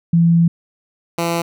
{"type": "tone pair in turn", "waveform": ["sine", "10% pulse"], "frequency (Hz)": [168.3, 169.02], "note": ["E3", "E3"], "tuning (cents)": [36, 44], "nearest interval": "unison", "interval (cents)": 8, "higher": "second", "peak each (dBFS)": -9, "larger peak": "neither", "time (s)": [[0.13, 0.48], [1.18, 1.42]], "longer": "first", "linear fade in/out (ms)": 5, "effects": []}